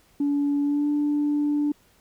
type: tone with pitch glide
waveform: sine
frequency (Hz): 286.2 to 293.4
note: D4 to D4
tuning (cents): -45 to -2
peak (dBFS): -19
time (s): 0.2-1.72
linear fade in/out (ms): 5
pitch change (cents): +43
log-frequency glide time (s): 0.62-0.88
effects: tanh soft clip ceiling -17 dBFS + pink hiss -60 dBFS RMS until 2 s